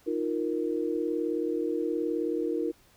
sine chord, Eb suspended second, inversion none, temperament just, 311.1 / 350 / 466.7 Hz, Eb4 / F4 / Bb4, 0 / +4 / +2 cents, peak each -31 dBFS, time 0.06-2.72 s, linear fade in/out 20 ms, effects pink hiss -61 dBFS RMS until 2.96 s

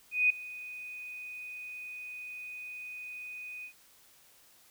sine tone with ADSR envelope, 2489 Hz, D#7, in tune, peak -20 dBFS, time 0.11-3.73 s, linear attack 190 ms, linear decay 5 ms, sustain -20 dB, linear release 88 ms, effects white hiss -61 dBFS RMS until 4.7 s

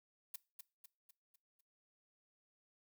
blue noise with echo, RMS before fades -44 dBFS, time 0.34-0.36 s, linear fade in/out 5 ms, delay 250 ms, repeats 5, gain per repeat -6 dB, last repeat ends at 1.61 s, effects noise-tail reverb RT60 0.3 s tail -21 dB re dry

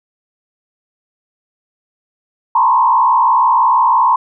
sine tone with frequency modulation, 983 Hz, B5, 8 cents flat, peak -8 dBFS, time 2.55-4.16 s, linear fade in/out 5 ms, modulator 63 Hz, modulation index 1.4, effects none

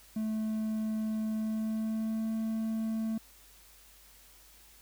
triangle tone with pitch glide, 217.9 to 221.8 Hz, A3 to A3, -17 to +14 cents, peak -28 dBFS, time 0.16-3.18 s, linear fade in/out 5 ms, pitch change +31 cents, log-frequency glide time 1.35-2.32 s, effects added 50 Hz sine -62 dBFS peak until 4.81 s + white hiss -58 dBFS RMS until 4.81 s

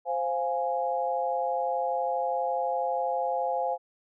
sine chord, F minor, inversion second, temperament equal, 523.3 / 698.5 / 830.6 Hz, C5 / F5 / Ab5, 0 / 0 / 0 cents, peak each -30 dBFS, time 0.05-3.78 s, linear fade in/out 50 ms, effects none

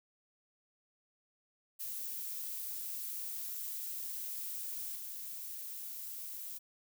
violet noise with level steps, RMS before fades -41 / -44 dBFS, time 1.79-6.59 s, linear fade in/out 20 ms, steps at 4.95 s, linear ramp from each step 10 ms, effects none

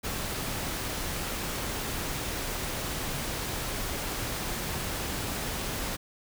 pink noise, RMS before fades -33 dBFS, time 0.03-5.97 s, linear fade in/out 20 ms, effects none

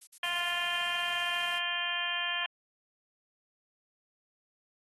violet noise bursts, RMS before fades -46 dBFS, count 5, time 0.01-0.516 s, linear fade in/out 10 ms, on 62 ms, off 49 ms
white noise, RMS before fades -49 dBFS, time 0.23-1.59 s, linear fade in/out 10 ms
harmonic tone, 349.2 Hz, F4, in tune, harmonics 2 / 3 / 4 / 5 / 6 / 7 / 8 / 9, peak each -42 / -40 / -44 / -35 / -46 / -38 / -39 / -35 dBFS, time 0.23-2.46 s, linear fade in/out 2 ms
effects AAC 32 kbps

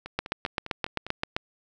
two click trains, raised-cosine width 0.3 ms, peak -21 / -10 dBFS, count 6 / 10, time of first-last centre 0.06-1.066 / 0.19-1.365 s, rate 4.97 / 7.66 Hz, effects none

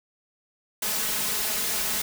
white noise with comb filter, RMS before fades -27 dBFS, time 0.82-2.02 s, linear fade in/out 5 ms, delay 4.7 ms, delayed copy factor +0.8, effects none

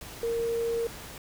sine tone in noise, 463.5 Hz, A#4, 10 cents flat, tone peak -26 dBFS, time 0.23-0.87 s, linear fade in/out 2 ms, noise pink, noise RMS -43 dBFS, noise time 0.01-1.18 s, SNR +14 dB, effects none

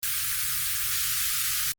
white band-stop noise, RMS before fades -27 dBFS, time 0.03-1.72 s, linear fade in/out 0 ms, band 150 to 1200 Hz, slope 96 dB/octave, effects Opus 24 kbps

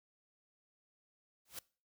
white noise with exponential growth, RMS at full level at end -40 dBFS, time 1.45-1.59 s, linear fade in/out 5 ms, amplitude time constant 30 ms, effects noise-tail reverb RT60 0.4 s tail -23 dB re dry

